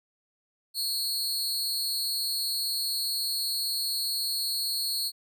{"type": "tone with amplitude modulation", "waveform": "sawtooth", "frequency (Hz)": 4311, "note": "C#8", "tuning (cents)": -49, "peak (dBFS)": -21, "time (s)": [0.74, 5.12], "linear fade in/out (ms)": 50, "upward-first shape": "sine", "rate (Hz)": 260, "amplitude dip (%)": 80, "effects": []}